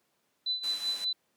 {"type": "tone with tremolo", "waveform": "sine", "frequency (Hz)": 4000, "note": "B7", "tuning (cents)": 21, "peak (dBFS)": -26, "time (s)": [0.46, 1.13], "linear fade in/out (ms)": 5, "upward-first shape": "triangle", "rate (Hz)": 5.2, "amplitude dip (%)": 85}
{"type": "low-pass noise", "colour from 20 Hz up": "white", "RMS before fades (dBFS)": -46, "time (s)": [0.63, 1.05], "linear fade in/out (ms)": 10, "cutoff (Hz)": 10000, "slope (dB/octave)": 24}
{"effects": ["pink hiss -74 dBFS RMS until 1.36 s", "high-pass 200 Hz 12 dB/octave"]}